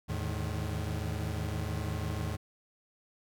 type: tone cluster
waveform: 35% pulse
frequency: 79.8 / 107.5 / 153.5 Hz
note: D#2 / A2 / D#3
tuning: +44 / -40 / -23 cents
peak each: -34 / -34 / -39 dBFS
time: 0.08-2.37 s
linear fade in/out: 20 ms
effects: none